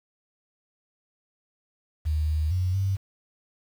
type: tone with pitch steps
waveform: sine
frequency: 76.9 / 77.4 / 91.3 / 96.9 Hz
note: D#2 / D#2 / F#2 / G2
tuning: -20 / -9 / -23 / -20 cents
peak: -22 dBFS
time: 2.05-2.97 s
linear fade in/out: 20 ms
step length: 230 ms
effects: 8-bit